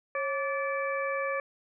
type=harmonic tone with a mistuned harmonic; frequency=579 Hz; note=D5; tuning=25 cents flat; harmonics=1 / 2 / 3 / 4; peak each=-31 / -34 / -36 / -37 dBFS; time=0.15-1.4 s; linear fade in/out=2 ms; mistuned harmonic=1; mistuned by=-99 cents; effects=none